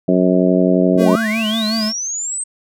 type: harmonic tone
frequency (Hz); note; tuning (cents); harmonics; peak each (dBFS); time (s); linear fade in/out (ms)
91.5; F#2; -19; 2 / 3 / 4 / 5 / 6 / 7; -15 / -16 / -18 / -22 / -21 / -19; 0.08-1.16; 5
type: linear sweep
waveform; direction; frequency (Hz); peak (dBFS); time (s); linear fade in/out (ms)
sine; up; 106.7 to 8372; -20; 0.95-2.44; 10
type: tone with vibrato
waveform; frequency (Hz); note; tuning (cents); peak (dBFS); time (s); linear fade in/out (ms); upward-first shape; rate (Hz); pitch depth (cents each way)
square; 219.4; A3; -5; -18; 0.97-1.93; 50; sine; 5.4; 52
effects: none